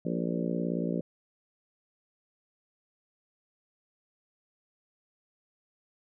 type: harmonic tone with a mistuned harmonic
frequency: 58.27 Hz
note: A#1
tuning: in tune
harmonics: 3 / 4 / 5 / 6 / 7 / 8 / 9 / 10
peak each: -32 / -34 / -36 / -38 / -39 / -40 / -41 / -42 dBFS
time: 0.05-1.01 s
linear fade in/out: 5 ms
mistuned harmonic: 9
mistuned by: -15 cents
effects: none